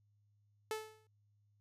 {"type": "tone with exponential decay", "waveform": "sawtooth", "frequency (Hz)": 435.1, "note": "A4", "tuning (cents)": -19, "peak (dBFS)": -31, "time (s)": [0.71, 1.07], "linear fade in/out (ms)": 1, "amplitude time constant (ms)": 78, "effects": ["added 103 Hz sine -70 dBFS peak until 1.6 s", "resampled to 32000 Hz"]}